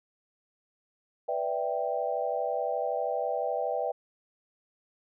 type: chord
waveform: sine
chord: E minor seventh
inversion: second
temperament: equal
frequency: 493.9 / 587.3 / 659.3 / 784 Hz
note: B4 / D5 / E5 / G5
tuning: 0 / 0 / 0 / 0 cents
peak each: -33 dBFS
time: 1.28-3.92 s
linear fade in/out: 10 ms
effects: none

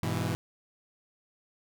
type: chord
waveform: sawtooth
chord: E major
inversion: first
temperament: equal with one note detuned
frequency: 101.69 / 123.47 / 164.81 Hz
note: G#2 / B2 / E3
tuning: -36 / 0 / 0 cents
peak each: -29 dBFS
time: 0.03-0.35 s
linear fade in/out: 0 ms
effects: none

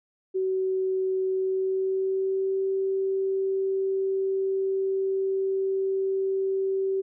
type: tone with pitch glide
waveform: sine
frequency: 377.5 to 385.4 Hz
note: F#4 to G4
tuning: +35 to -29 cents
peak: -23 dBFS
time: 0.34-7.02 s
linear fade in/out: 20 ms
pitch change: +36 cents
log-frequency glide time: 1.27-2.63 s
effects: none

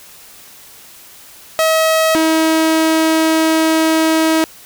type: tone pair in turn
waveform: sawtooth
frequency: 640 / 320 Hz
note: D#5 / D#4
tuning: +49 / +49 cents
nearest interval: octave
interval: 1200 cents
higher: first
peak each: -7 dBFS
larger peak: neither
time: 1.59-2.15 / 2.15-4.44 s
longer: second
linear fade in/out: 0 ms
effects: white hiss -40 dBFS RMS until 4.65 s

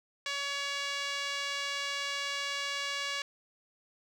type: tone with band-pass filter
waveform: 5% pulse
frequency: 564 Hz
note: C#5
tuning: 30 cents sharp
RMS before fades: -35 dBFS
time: 0.26-3.22 s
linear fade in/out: 2 ms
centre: 2000 Hz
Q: 0.67
effects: none

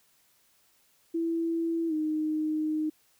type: tone with pitch glide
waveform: sine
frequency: 331.5 to 309.3 Hz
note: E4 to D#4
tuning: +10 to -10 cents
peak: -26 dBFS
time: 1.14-2.9 s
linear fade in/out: 10 ms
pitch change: -120 cents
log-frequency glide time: 1.88-1.93 s
effects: white hiss -66 dBFS RMS until 3.19 s

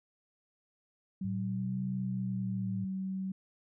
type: tone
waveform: sine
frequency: 190 Hz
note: F#3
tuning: 46 cents sharp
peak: -33 dBFS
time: 1.21-3.32 s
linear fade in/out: 5 ms
type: linear two-way sweep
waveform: sine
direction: up then down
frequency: 103.83 to 131 to 108.7 Hz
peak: -36 dBFS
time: 1.24-2.85 s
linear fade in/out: 10 ms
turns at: 1.83 s
effects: none

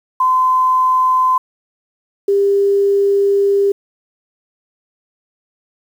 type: tone pair in turn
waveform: sine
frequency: 1026 / 399.2 Hz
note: C6 / G4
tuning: -34 / +32 cents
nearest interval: octave + major third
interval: 1634 cents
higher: first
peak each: -10 dBFS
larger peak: neither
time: 0.2-1.38 / 2.28-3.72 s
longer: second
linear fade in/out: 5 ms
effects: 7-bit

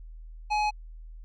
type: tone with low-pass filter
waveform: square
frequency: 843 Hz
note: G#5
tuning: 26 cents sharp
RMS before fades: -26 dBFS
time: 0.5-0.71 s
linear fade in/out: 20 ms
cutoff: 4000 Hz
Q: 0.9
effects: added 40 Hz sine -41 dBFS peak until 1.24 s

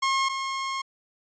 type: tone pair in turn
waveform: sawtooth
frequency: 1077 / 1077 Hz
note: C6 / C6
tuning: +50 / +50 cents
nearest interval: unison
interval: 0 cents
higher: neither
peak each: -18 / -24 dBFS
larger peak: first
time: 0.02-0.29 / 0.29-0.82 s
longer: second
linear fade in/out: 10 ms
effects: resampled to 16000 Hz

